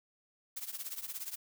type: noise with tremolo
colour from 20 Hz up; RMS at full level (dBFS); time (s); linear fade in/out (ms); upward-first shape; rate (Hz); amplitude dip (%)
blue; -38; 0.56-1.36; 10; triangle; 17; 90
effects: none

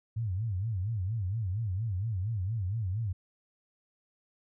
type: tone with vibrato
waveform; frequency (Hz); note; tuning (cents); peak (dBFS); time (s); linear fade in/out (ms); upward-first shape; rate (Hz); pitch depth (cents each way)
sine; 102.2; G#2; -27; -29; 0.16-3.13; 10; sine; 4.3; 230
effects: none

